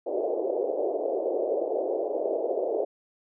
pink band-pass noise, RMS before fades -28 dBFS, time 0.06-2.85 s, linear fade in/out 10 ms, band 360 to 660 Hz, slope 48 dB/octave, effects none

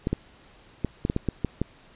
clicks, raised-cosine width 3 ms, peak -11 dBFS, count 9, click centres 0.071 / 0.13 / 0.847 / 1.051 / 1.099 / 1.164 / 1.287 / 1.447 / 1.616 s, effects pink hiss -54 dBFS RMS until 1.95 s + resampled to 8000 Hz

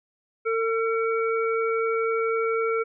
harmonic tone, 452 Hz, A4, 47 cents sharp, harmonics 1 / 3 / 5, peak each -23 / -28 / -33 dBFS, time 0.45-2.84 s, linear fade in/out 20 ms, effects none

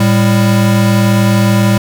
square tone pair together, 111.35 / 198.4 Hz, A2 / G3, +21 / +21 cents, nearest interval minor seventh, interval 1000 cents, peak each -11 dBFS, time 0-1.78 s, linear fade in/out 5 ms, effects none

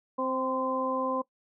harmonic tone with a mistuned harmonic, 261.6 Hz, C4, in tune, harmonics 1 / 2 / 3 / 4, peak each -33 / -31 / -40 / -31 dBFS, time 0.18-1.22 s, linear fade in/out 10 ms, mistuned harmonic 4, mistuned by -25 cents, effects noise-tail reverb RT60 0.1 s tail -20 dB re dry

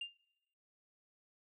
sine tone with exponential decay, 2800 Hz, F7, 4 cents sharp, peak -34 dBFS, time 0.01-0.17 s, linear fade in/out 5 ms, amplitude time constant 34 ms, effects noise-tail reverb RT60 0.9 s tail -21 dB re dry + tanh soft clip ceiling -36 dBFS

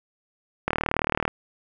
click train, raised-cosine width 0.5 ms, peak -7 dBFS, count 24, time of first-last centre 0.68-1.279 s, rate 38.4 Hz, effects none

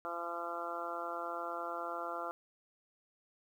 harmonic tone, 170.9 Hz, F3, 37 cents flat, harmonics 2 / 3 / 4 / 5 / 6 / 7 / 8, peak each -48 / -45 / -43 / -47 / -47 / -44 / -43 dBFS, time 0.05-2.31 s, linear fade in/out 0 ms, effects 11-bit

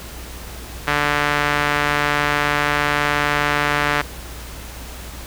sawtooth tone with band-pass filter, 146.5 Hz, D3, 4 cents flat, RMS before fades -19 dBFS, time 0.87-4.02 s, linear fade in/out 10 ms, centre 1700 Hz, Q 1.3, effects added 60 Hz sine -34 dBFS peak until 5.26 s + pink hiss -36 dBFS RMS until 5.26 s

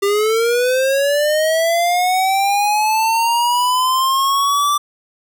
square linear sweep, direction up, 395 to 1174.7 Hz, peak -14 dBFS, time 0.02-4.78 s, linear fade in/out 10 ms, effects none

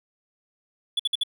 triangle tone bursts, 3430 Hz, A7, 45 cents flat, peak -19 dBFS, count 4, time 0.97-1.235 s, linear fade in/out 5 ms, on 25 ms, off 55 ms, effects none

